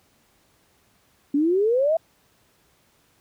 sine exponential sweep, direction up, 277.2 to 673 Hz, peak -17 dBFS, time 1.34-1.97 s, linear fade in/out 5 ms, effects pink hiss -62 dBFS RMS until 3.2 s + high-pass 60 Hz 12 dB/octave

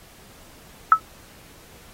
sine tone with exponential decay, 1300 Hz, E6, 24 cents flat, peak -4 dBFS, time 0.92-1 s, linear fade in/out 1 ms, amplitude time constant 17 ms, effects pink hiss -49 dBFS RMS until 1.93 s + AAC 48 kbps

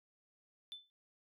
sine tone with exponential decay, 3520 Hz, A7, in tune, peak -39 dBFS, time 0.72-0.9 s, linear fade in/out 0 ms, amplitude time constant 37 ms, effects tanh soft clip ceiling -41 dBFS

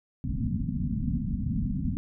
white low-pass noise, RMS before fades -29 dBFS, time 0.24-1.97 s, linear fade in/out 0 ms, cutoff 260 Hz, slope 96 dB/octave, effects none

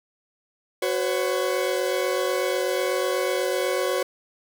40% pulse chord, F# suspended fourth, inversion none, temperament equal with one note detuned, 370 / 506.3 / 554.4 Hz, F#4 / B4 / C#5, 0 / +43 / 0 cents, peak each -26 dBFS, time 0.82-4.03 s, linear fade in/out 5 ms, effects none

